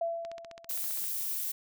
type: tone with exponential decay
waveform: sine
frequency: 672 Hz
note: E5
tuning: 33 cents sharp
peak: -27 dBFS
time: 0.01-0.98 s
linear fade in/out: 5 ms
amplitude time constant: 210 ms
type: click train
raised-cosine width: 0.2 ms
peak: -29 dBFS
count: 13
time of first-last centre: 0.25-1.039 s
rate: 15.2 Hz
type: noise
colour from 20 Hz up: violet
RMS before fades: -34 dBFS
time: 0.69-1.52 s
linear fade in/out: 5 ms
effects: none